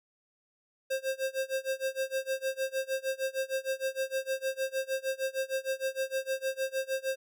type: tone with tremolo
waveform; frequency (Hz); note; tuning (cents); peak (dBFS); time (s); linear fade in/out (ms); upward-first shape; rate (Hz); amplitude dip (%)
square; 531; C5; +25; -28; 0.9-7.16; 10; sine; 6.5; 95
effects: none